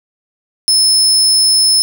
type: tone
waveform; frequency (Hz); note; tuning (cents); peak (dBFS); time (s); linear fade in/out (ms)
30% pulse; 5230; E8; -15; -4; 0.68-1.82; 0
effects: none